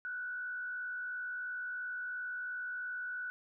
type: tone with frequency modulation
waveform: sine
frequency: 1481 Hz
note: F#6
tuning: 1 cent sharp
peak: -37 dBFS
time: 0.05-3.3 s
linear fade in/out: 0 ms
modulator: 62.9 Hz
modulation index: 0.5
effects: none